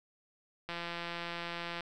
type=click train; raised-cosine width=0.3 ms; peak=-23 dBFS; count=192; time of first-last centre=0.69-1.807 s; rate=171 Hz; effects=none